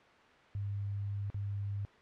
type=tone with dropouts; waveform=sine; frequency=100.7 Hz; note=G2; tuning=47 cents sharp; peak=-34 dBFS; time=0.55-1.85 s; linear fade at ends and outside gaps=0 ms; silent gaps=1.301-1.344 s; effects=white hiss -59 dBFS RMS until 2.01 s + low-pass 2000 Hz 12 dB/octave